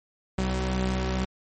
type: tone pair together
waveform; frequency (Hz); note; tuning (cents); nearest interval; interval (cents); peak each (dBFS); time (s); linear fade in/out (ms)
sawtooth; 63.83 / 189.3; C2 / F#3; -42 / +40; octave + perfect fifth; 1882; -23 / -24; 0.38-1.25; 5
effects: MP3 32 kbps